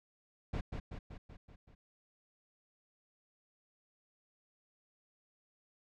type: noise with echo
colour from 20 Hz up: brown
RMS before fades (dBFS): -35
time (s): 0.53-0.61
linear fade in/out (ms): 10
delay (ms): 190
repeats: 6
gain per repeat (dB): -4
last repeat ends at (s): 1.75
effects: low-pass 4000 Hz 12 dB/octave